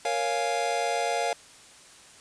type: chord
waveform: square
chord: Bb minor seventh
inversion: none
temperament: equal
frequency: 466.2 / 554.4 / 698.5 / 830.6 Hz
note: Bb4 / Db5 / F5 / Ab5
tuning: 0 / 0 / 0 / 0 cents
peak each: -33 / -33 / -29 / -33 dBFS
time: 0.05-1.33 s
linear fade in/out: 2 ms
effects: white hiss -51 dBFS RMS until 2.2 s + resampled to 22050 Hz